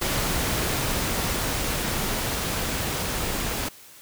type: noise with level ramp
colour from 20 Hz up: pink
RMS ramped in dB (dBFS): -25 to -28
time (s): 0.01-3.69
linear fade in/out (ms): 10
effects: white hiss -48 dBFS RMS until 4.01 s